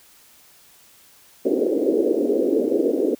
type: band-pass noise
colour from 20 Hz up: white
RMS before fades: -20 dBFS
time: 1.45-3.15 s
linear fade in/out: 5 ms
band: 260 to 500 Hz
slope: 48 dB/octave
effects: white hiss -52 dBFS RMS until 3.19 s